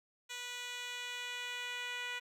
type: tone with band-pass filter sweep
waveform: 10% pulse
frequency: 490 Hz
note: B4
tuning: 14 cents flat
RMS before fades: -42 dBFS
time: 0.29-2.2 s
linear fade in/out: 20 ms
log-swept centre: 4600 to 2500 Hz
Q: 1.1
effects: 11-bit